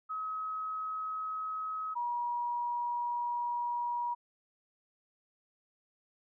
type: tone pair in turn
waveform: sine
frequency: 1276 / 959.2 Hz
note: D#6 / A#5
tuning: +43 / +49 cents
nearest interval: perfect fourth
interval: 494 cents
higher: first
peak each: -34 / -31 dBFS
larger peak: second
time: 0.09-1.95 / 1.95-4.15 s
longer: second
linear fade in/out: 20 ms
effects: none